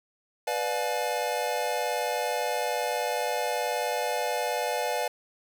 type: chord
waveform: square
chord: B diminished seventh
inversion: none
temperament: just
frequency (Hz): 493.9 / 592.7 / 711.2 / 853.4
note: B4 / D5 / F5 / Ab5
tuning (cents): 0 / +16 / +31 / +47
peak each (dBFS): -33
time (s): 0.47-5.08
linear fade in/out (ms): 5
effects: none